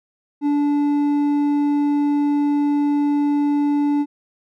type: tone with hard clipping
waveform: sine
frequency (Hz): 290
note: D4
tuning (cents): -22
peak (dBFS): -17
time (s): 0.41-4.06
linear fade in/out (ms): 50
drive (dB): 5
effects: none

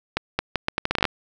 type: accelerating click train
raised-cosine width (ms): 0.3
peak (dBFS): -5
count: 13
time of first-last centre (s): 0.17-1.053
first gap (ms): 220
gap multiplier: 0.76
effects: none

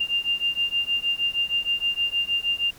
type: beating tone pair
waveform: sine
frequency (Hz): 2794 / 2800.4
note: F7 / F7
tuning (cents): 0 / +4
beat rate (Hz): 6.4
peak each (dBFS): -25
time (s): 0-2.71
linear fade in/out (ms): 10
effects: pink hiss -49 dBFS RMS until 2.78 s

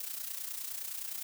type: noise with amplitude modulation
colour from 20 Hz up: blue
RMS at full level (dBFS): -37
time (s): 0-1.23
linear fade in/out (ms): 5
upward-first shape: sine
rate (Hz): 29.7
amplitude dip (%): 65
effects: none

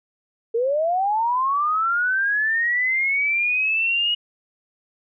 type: linear sweep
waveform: sine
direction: up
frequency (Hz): 445.6 to 2902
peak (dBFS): -18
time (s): 0.54-4.15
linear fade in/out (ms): 10
effects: none

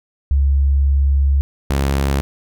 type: tone pair in turn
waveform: sine / sawtooth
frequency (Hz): 69.3 / 68.92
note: C#2 / C#2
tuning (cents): 0 / -9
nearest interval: unison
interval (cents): 9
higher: first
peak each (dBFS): -11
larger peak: neither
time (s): 0.31-1.41 / 1.7-2.21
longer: first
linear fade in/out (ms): 0
effects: none

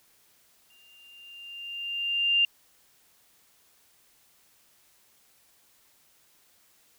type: tone with exponential growth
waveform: sine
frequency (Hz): 2794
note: F7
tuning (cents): 0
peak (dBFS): -18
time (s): 0.7-2.45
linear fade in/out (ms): 2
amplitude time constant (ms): 380
effects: white hiss -63 dBFS RMS until 6.98 s

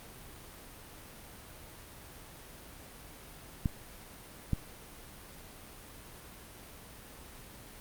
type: clicks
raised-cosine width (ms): 5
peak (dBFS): -16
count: 2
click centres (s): 3.658 / 4.533
effects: pink hiss -50 dBFS RMS until 7.8 s + Opus 32 kbps

